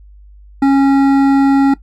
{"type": "tone with hard clipping", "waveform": "sine", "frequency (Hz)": 274.7, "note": "C#4", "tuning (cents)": -16, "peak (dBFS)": -9, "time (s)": [0.62, 1.74], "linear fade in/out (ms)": 5, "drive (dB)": 11, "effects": ["noise-tail reverb RT60 0.1 s tail -18 dB re dry", "added 50 Hz sine -37 dBFS peak until 1.82 s"]}